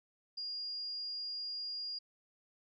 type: tone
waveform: sine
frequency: 4835 Hz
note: D8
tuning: 50 cents sharp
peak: -38 dBFS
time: 0.37-1.99 s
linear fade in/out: 10 ms
effects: none

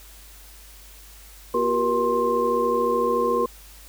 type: tone cluster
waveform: sine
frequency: 240 / 352.7 / 386.5 / 476.1 / 1055 Hz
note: B3 / F4 / G4 / A#4 / C6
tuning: -49 / +17 / -24 / +37 / +14 cents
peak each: -30 / -30 / -27 / -22 / -24 dBFS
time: 1.54-3.46 s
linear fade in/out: 5 ms
effects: added 50 Hz sine -46 dBFS peak until 3.88 s + white hiss -48 dBFS RMS until 3.88 s

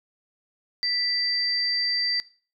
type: tone pair together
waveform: sine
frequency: 1975.5 / 4688 Hz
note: B6 / D8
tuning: 0 / -4 cents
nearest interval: octave + minor third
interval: 1496 cents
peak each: -31 / -23 dBFS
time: 0.83-2.2 s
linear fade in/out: 0 ms
effects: noise-tail reverb RT60 0.4 s tail -20 dB re dry

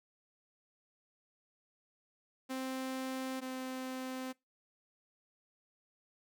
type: tone pair in turn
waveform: sawtooth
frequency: 261.6 / 258.9 Hz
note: C4 / C4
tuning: 0 / -18 cents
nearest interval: unison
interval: 18 cents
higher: first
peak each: -33 / -35 dBFS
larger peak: first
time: 2.49-3.41 / 3.41-4.33 s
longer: neither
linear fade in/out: 20 ms
effects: noise-tail reverb RT60 0.2 s tail -22 dB re dry

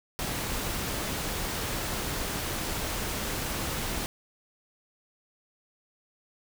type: noise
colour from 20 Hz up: pink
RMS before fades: -32 dBFS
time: 0.19-4.06 s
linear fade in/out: 0 ms
effects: none

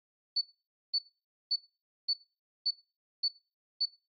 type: tone bursts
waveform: sine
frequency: 4475 Hz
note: C#8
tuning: 16 cents sharp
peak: -25 dBFS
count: 7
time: 0.36-3.858 s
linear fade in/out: 10 ms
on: 54 ms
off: 520 ms
effects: noise-tail reverb RT60 0.3 s tail -19 dB re dry + MP3 32 kbps

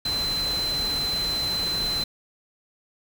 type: tone in noise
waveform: sine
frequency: 4063 Hz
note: B7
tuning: 48 cents sharp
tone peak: -24 dBFS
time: 0.05-2.04 s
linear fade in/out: 5 ms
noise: pink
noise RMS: -33 dBFS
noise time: 0.05-2.04 s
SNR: +6 dB
effects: none

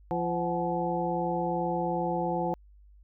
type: harmonic tone with a mistuned harmonic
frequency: 171.9 Hz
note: F3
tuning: 27 cents flat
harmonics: 1 / 2 / 3 / 4 / 5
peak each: -33 / -33 / -33 / -33 / -33 dBFS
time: 0.11-2.54 s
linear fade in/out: 0 ms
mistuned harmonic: 4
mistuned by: +120 cents
effects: added 50 Hz sine -52 dBFS peak until 3.03 s

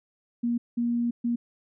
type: tone bursts at uneven times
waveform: sine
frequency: 237.3 Hz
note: A#3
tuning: 31 cents sharp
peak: -23 dBFS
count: 3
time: 0.43-0.58 / 0.77-1.11 / 1.24-1.36 s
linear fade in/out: 10 ms
effects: none

